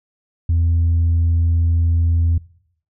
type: tone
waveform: sine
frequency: 83.6 Hz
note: E2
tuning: 25 cents sharp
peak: -11 dBFS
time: 0.49-2.38 s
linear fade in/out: 5 ms
effects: noise-tail reverb RT60 0.7 s tail -23 dB re dry + tanh soft clip ceiling -11 dBFS